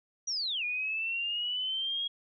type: linear two-way sweep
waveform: sine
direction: down then up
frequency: 5870 to 2426 to 3302 Hz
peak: -30 dBFS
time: 0.27-2.08 s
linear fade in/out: 10 ms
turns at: 0.64 s
effects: none